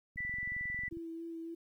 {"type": "click train", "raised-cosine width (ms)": 5, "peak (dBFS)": -38, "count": 19, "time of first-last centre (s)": [0.16, 0.971], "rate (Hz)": 22.2}
{"type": "tone", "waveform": "sine", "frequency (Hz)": 1975.5, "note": "B6", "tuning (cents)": 0, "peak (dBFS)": -35, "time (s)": [0.17, 0.89], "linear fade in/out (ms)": 10}
{"type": "tone with vibrato", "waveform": "sine", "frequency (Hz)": 331.3, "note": "E4", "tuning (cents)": 9, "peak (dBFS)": -40, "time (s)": [0.91, 1.55], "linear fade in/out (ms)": 10, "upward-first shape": "sine", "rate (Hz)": 3.6, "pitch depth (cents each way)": 17}
{"effects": ["12-bit"]}